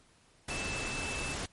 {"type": "tone in noise", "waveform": "sine", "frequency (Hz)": 2637, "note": "E7", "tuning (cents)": 0, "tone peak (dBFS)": -38, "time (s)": [0.5, 1.34], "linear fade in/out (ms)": 5, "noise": "pink", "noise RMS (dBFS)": -37, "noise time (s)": [0.48, 1.46], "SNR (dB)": -4, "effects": ["pink hiss -64 dBFS RMS until 1.52 s", "MP3 48 kbps"]}